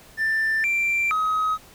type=tone with pitch steps; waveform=triangle; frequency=1777 / 2356 / 1267 Hz; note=A6 / D7 / D#6; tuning=+17 / +5 / +31 cents; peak=-17 dBFS; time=0.17-1.58 s; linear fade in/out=50 ms; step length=470 ms; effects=tanh soft clip ceiling -15 dBFS + pink hiss -49 dBFS RMS until 1.74 s